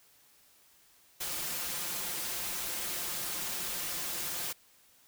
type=noise with comb filter; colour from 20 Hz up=white; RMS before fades=-36 dBFS; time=1.2-4.53 s; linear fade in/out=10 ms; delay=5.7 ms; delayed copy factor=+0.5; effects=white hiss -63 dBFS RMS until 5.07 s